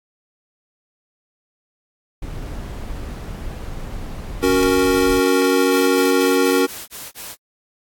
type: noise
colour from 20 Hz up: brown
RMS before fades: -29 dBFS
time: 2.22-5.2 s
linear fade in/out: 5 ms
type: chord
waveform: square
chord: F# major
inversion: second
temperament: equal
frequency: 277.2 / 370 / 466.2 Hz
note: C#4 / F#4 / A#4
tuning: 0 / 0 / 0 cents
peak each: -19 dBFS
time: 4.42-6.67 s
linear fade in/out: 20 ms
type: noise bursts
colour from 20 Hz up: white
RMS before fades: -33 dBFS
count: 7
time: 5.69-7.362 s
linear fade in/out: 50 ms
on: 220 ms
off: 22 ms
effects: AAC 64 kbps